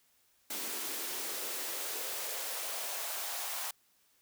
white noise with high-pass filter sweep, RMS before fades -38 dBFS, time 0.5-3.71 s, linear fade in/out 5 ms, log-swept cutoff 270 to 800 Hz, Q 2.1, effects white hiss -70 dBFS RMS until 4.21 s

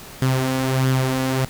sawtooth tone with flanger, 131 Hz, C3, 2 cents sharp, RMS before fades -20 dBFS, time 0.22-1.45 s, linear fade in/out 2 ms, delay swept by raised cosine 0.6 to 4.1 ms, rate 1.5 Hz, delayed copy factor +0.5, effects pink hiss -39 dBFS RMS until 1.49 s

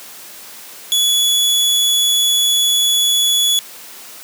sawtooth tone, 3403 Hz, G#7, 41 cents sharp, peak -9 dBFS, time 0.92-3.59 s, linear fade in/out 0 ms, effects white hiss -36 dBFS RMS until 4.23 s + high-pass 200 Hz 12 dB/octave

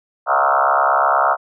sine tone with frequency modulation, 1009 Hz, B5, 37 cents sharp, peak -12 dBFS, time 0.26-1.37 s, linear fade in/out 50 ms, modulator 68.4 Hz, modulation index 5.8, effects none

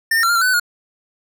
square tone with pitch steps, 1803 / 1827 / 1363 / 1405 / 1361 / 1499 / 1509 / 1436 Hz, A6 / A#6 / F6 / F6 / F6 / F#6 / F#6 / F6, +42 / -35 / -43 / +10 / -45 / +22 / +34 / +48 cents, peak -14 dBFS, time 0.11-0.598 s, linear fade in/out 5 ms, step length 61 ms, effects none

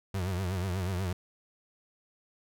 35% pulse tone with vibrato, 92.5 Hz, F#2, in tune, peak -28 dBFS, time 0.14-1.13 s, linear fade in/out 5 ms, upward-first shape triangle, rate 8.2 Hz, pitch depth 130 cents each way, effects none

